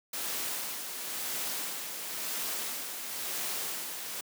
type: noise with tremolo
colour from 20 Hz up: white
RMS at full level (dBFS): -34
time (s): 0.13-4.21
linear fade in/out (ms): 5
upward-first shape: sine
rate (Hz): 0.97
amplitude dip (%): 45
effects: high-pass 200 Hz 12 dB/octave